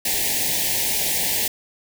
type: band-stop noise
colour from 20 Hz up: white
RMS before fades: -22 dBFS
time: 0.05-1.48 s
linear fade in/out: 5 ms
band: 930 to 1700 Hz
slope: 96 dB/octave
effects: none